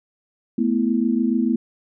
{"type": "chord", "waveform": "sine", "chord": "A suspended second", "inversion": "none", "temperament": "equal", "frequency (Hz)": [220, 246.9, 329.6], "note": ["A3", "B3", "E4"], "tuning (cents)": [0, 0, 0], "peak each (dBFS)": [-21, -20, -24], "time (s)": [0.58, 1.56], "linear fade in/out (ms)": 5, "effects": []}